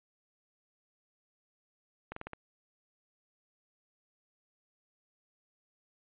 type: slowing click train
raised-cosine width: 0.5 ms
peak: -25 dBFS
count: 5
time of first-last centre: 2.12-2.333 s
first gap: 44 ms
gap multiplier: 1.13
effects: resampled to 8000 Hz